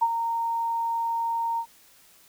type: tone with ADSR envelope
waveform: sine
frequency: 923 Hz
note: A#5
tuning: 17 cents flat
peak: -16 dBFS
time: 0.01-1.66 s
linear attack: 16 ms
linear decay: 49 ms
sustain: -8 dB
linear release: 74 ms
effects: white hiss -56 dBFS RMS until 2.28 s